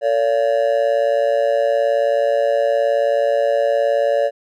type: tone with amplitude modulation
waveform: triangle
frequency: 569 Hz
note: C#5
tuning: 45 cents sharp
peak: -8 dBFS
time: 0.01-4.31 s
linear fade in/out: 50 ms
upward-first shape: sine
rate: 119 Hz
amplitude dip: 90%
effects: none